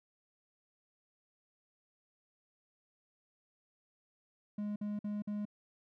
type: tone bursts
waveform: triangle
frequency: 207.7 Hz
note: G#3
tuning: in tune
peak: -33 dBFS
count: 4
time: 4.58-5.453 s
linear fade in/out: 5 ms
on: 180 ms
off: 51 ms
effects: none